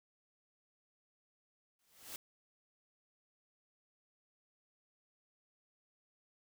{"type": "noise with exponential growth", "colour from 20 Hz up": "white", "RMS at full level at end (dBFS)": -43, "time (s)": [1.79, 2.16], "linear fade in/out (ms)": 2, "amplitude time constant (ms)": 80, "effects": []}